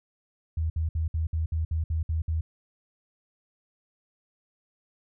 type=tone bursts; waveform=sine; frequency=80.2 Hz; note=E2; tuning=47 cents flat; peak=-24 dBFS; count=10; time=0.57-2.41 s; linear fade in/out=5 ms; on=130 ms; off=60 ms; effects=none